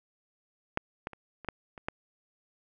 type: clicks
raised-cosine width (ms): 0.5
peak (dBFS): -12 / -19 / -30 / -30 / -16 / -29 / -16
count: 7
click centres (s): 0.774 / 1.071 / 1.133 / 1.447 / 1.487 / 1.778 / 1.885
effects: none